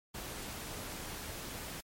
pink noise, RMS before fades -43 dBFS, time 0.14-1.81 s, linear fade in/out 10 ms, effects MP3 64 kbps

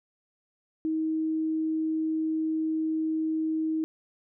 sine tone, 316.8 Hz, D#4, 31 cents sharp, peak -25 dBFS, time 0.85-3.84 s, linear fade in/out 0 ms, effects none

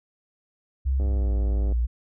sine tone with pitch glide, 66.4 to 59.16 Hz, C2 to A#1, +26 to +26 cents, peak -20 dBFS, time 0.85-1.87 s, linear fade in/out 20 ms, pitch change -200 cents, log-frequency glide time 1.08-1.34 s
click train, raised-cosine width 2 ms, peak -24 dBFS, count 73, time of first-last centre 1-1.723 s, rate 99.6 Hz
effects none

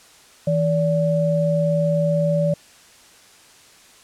sine tone pair together, 162.2 / 578 Hz, E3 / D5, -28 / -28 cents, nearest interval octave + minor seventh, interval 2200 cents, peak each -19 dBFS, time 0.47-2.54 s, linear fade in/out 5 ms, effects white hiss -49 dBFS RMS until 4.03 s + low-pass 9000 Hz 12 dB/octave

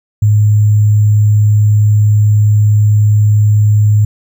sine tone with sample-and-hold, 105.4 Hz, G#2, 26 cents sharp, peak -5 dBFS, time 0.22-4.05 s, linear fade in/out 5 ms, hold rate 7350 Hz, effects none

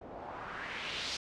white noise with low-pass filter sweep, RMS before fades -41 dBFS, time 0.01-1.17 s, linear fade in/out 5 ms, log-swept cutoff 530 to 5100 Hz, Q 2, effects low-pass 8000 Hz 12 dB/octave

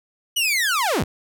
sawtooth linear sweep, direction down, 2994 to 37.43 Hz, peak -15 dBFS, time 0.36-1.04 s, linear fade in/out 10 ms
10% pulse tone with exponential growth, 3520 Hz, A7, in tune, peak -24 dBFS, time 0.39-0.53 s, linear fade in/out 5 ms, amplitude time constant 30 ms
effects none

